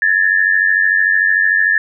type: tone pair together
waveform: sine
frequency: 1700 / 1793.4 Hz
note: G#6 / A6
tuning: +40 / +33 cents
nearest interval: minor second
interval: 93 cents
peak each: -13 dBFS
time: 0.02-1.78 s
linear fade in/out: 2 ms
effects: none